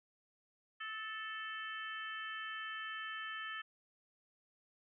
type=harmonic tone with a mistuned harmonic; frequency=440.1 Hz; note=A4; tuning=in tune; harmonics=3 / 4 / 5 / 6 / 7; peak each=-46 / -44 / -55 / -52 / -49 dBFS; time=0.8-3.62 s; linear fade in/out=10 ms; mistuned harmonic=3; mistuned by=-24 cents; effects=none